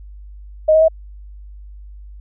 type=tone with pitch steps; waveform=sine; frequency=623 / 633.2 / 643.5 Hz; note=D#5 / D#5 / E5; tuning=+2 / +30 / -42 cents; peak=-8 dBFS; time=0.68-0.884 s; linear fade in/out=10 ms; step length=68 ms; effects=added 50 Hz sine -34 dBFS peak until 2.2 s